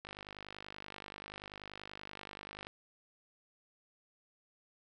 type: click train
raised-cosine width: 0.3 ms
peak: -29 dBFS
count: 133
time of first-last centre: 0.05-2.669 s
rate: 50.4 Hz
effects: none